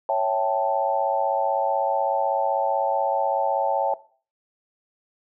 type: chord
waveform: sine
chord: A dominant seventh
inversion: first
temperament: equal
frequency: 554.4 / 659.3 / 784 / 880 Hz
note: C#5 / E5 / G5 / A5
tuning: 0 / 0 / 0 / 0 cents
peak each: -25 dBFS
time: 0.09-3.94 s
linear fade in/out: 2 ms
effects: noise-tail reverb RT60 0.4 s tail -17 dB re dry